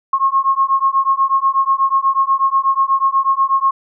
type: beating tone pair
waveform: sine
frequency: 1078 / 1086.2 Hz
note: C#6 / C#6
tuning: -49 / -36 cents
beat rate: 8.2 Hz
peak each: -15 dBFS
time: 0.13-3.71 s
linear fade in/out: 5 ms
effects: none